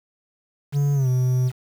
triangle tone with pitch glide, 142.8 to 127.22 Hz, D3 to C3, -48 to -48 cents, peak -15 dBFS, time 0.72-1.52 s, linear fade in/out 50 ms, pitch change -200 cents, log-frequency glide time 0.94-1.08 s, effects 7-bit

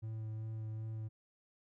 triangle tone with vibrato, 110 Hz, A2, in tune, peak -37 dBFS, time 0.02-1.09 s, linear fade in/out 20 ms, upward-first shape sine, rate 2.6 Hz, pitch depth 14 cents each way, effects none

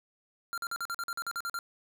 square tone bursts, 1383 Hz, F6, 17 cents flat, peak -33 dBFS, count 12, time 0.53-1.589 s, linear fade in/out 0 ms, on 47 ms, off 45 ms, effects none

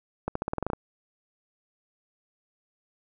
accelerating click train, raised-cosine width 1 ms, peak -14 dBFS, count 10, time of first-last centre 0.28-0.733 s, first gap 74 ms, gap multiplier 0.9, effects none

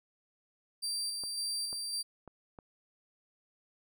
30% pulse tone with tremolo, 4699 Hz, D8, in tune, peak -30 dBFS, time 0.82-2.03 s, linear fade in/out 20 ms, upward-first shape square, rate 1.8 Hz, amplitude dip 30%
clicks, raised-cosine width 1 ms, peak -34 dBFS, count 4, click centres 1.237 / 1.729 / 2.277 / 2.588 s
effects none

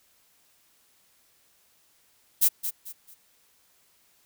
violet noise with echo, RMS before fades -19 dBFS, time 2.41-2.49 s, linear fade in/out 20 ms, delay 220 ms, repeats 3, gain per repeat -10 dB, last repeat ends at 3.15 s, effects white hiss -64 dBFS RMS until 4.25 s

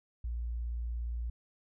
sine tone, 58.6 Hz, A#1, 10 cents sharp, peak -33 dBFS, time 0.24-1.3 s, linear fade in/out 5 ms, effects none

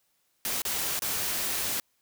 white noise with dropouts, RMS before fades -30 dBFS, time 0.45-1.8 s, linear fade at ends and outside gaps 1 ms, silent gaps 0.619-0.651 / 0.992-1.02 s, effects white hiss -72 dBFS RMS until 2.01 s

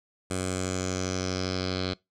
10% pulse tone with low-pass filter sweep, 92.5 Hz, F#2, in tune, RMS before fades -30 dBFS, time 0.3-1.94 s, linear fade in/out 10 ms, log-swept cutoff 8700 to 4200 Hz, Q 4.8, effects noise-tail reverb RT60 0.2 s tail -23 dB re dry

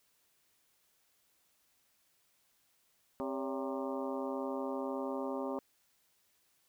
harmonic tone with a mistuned harmonic, 132.6 Hz, C3, 23 cents sharp, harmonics 2 / 3 / 4 / 5 / 6 / 7 / 8 / 9, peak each -39 / -41 / -40 / -48 / -47 / -46 / -48 / -50 dBFS, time 3.2-5.59 s, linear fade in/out 0 ms, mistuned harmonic 4, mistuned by +98 cents, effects white hiss -73 dBFS RMS until 6.68 s

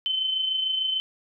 sine tone with amplitude modulation, 3065 Hz, G7, 40 cents flat, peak -21 dBFS, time 0.06-1 s, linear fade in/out 0 ms, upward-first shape sine, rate 26.7 Hz, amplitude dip 45%, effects none

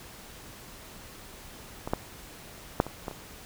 clicks, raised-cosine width 1 ms, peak -19 / -11 / -6 / -23 / -19 / -26 dBFS, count 6, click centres 1.875 / 1.935 / 2.801 / 2.866 / 3.082 / 3.112 s, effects pink hiss -47 dBFS RMS until 3.45 s

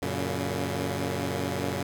10% pulse chord, F# major, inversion none, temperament equal with one note detuned, 92.5 / 116.54 / 141.18 Hz, F#2 / A#2 / C#3, 0 / 0 / +32 cents, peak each -23 / -26 / -24 dBFS, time 0.02-1.83 s, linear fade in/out 5 ms, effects none

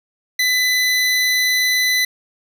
25% pulse tone, 2003 Hz, B6, 24 cents sharp, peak -11 dBFS, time 0.39-2.05 s, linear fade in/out 5 ms, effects none

